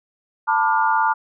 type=chord; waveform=sine; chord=B half-diminished seventh; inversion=third; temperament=just; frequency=889 / 987.8 / 1185.3 / 1422.4 Hz; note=A5 / B5 / D6 / F6; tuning=+18 / 0 / +16 / +31 cents; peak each=-18 / -23 / -23 / -22 dBFS; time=0.47-1.14 s; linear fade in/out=20 ms; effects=none